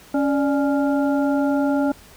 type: harmonic tone with a mistuned harmonic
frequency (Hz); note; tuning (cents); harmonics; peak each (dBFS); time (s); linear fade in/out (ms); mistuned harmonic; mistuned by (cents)
278.8; C#4; +10; 1 / 2 / 3 / 5; -18 / -24 / -28 / -32; 0.14-1.92; 5; 2; +98
effects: pink hiss -47 dBFS RMS until 2.16 s